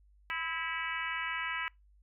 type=harmonic tone with a mistuned harmonic; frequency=325.6 Hz; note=E4; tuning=21 cents flat; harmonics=3 / 4 / 5 / 6 / 7 / 8 / 9; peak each=-42 / -41 / -40 / -39 / -40 / -44 / -45 dBFS; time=0.3-1.68 s; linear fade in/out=0 ms; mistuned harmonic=3; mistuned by=+44 cents; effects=noise-tail reverb RT60 0.2 s tail -25 dB re dry + added 50 Hz sine -60 dBFS peak until 2.02 s